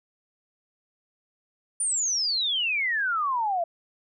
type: exponential sweep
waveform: sine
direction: down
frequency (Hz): 9470 to 659.3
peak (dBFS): -23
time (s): 1.8-3.64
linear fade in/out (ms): 5
effects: none